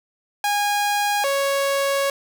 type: tone pair in turn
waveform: sawtooth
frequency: 820 / 554.3 Hz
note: G#5 / C#5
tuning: -22 / 0 cents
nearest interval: perfect fifth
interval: 678 cents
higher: first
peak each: -15 dBFS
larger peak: neither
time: 0.44-1.24 / 1.24-2.1 s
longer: second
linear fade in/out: 2 ms
effects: none